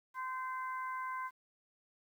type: harmonic tone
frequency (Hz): 516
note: C5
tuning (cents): -24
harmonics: 2 / 3 / 4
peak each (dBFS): -38 / -45 / -49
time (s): 0.14-1.31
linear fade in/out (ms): 50
effects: 11-bit